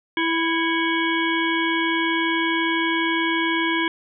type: harmonic tone with a mistuned harmonic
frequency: 329.6 Hz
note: E4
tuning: in tune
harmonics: 1 / 3 / 5 / 7 / 9 / 10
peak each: -23 / -26 / -26 / -26 / -33 / -30 dBFS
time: 0.17-3.88 s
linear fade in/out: 2 ms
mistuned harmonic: 7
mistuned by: -54 cents
effects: none